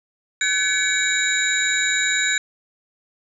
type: tone cluster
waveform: sine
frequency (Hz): 1529 / 1704 / 2261 / 3831 / 7130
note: G6 / G#6 / C#7 / A#7 / A8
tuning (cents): -44 / +44 / +34 / +47 / +22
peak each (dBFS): -24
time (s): 0.41-2.38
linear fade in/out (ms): 2
effects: tanh soft clip ceiling -6 dBFS